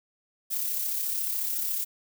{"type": "noise with amplitude modulation", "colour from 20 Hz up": "violet", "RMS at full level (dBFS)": -28, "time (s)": [0.5, 1.85], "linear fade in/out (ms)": 20, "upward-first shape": "sine", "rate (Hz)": 34, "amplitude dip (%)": 35, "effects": []}